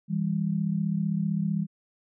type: tone pair together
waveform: sine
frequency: 163.8 / 199.35 Hz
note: E3 / G3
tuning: -11 / +29 cents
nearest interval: minor third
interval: 340 cents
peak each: -27 dBFS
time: 0.08-1.67 s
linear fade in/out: 50 ms
effects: none